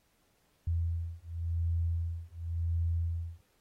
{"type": "beating tone pair", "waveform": "sine", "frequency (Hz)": [83.5, 84.42], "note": ["E2", "E2"], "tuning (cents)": [23, 42], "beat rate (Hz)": 0.92, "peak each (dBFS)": [-33, -33], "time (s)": [0.67, 3.41], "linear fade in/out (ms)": 5, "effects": ["pink hiss -72 dBFS RMS until 3.6 s", "AAC 48 kbps"]}